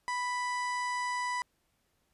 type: harmonic tone with a mistuned harmonic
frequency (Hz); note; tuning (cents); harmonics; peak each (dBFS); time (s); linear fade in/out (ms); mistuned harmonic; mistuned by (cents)
987.8; B5; 0; 1 / 2 / 3 / 4 / 5 / 6 / 7 / 8 / 9 / 10; -32 / -36 / -52 / -52 / -47 / -52 / -55 / -51 / -60 / -54; 0.08-1.42; 0; 3; +22
effects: pink hiss -75 dBFS RMS until 2.13 s + resampled to 32000 Hz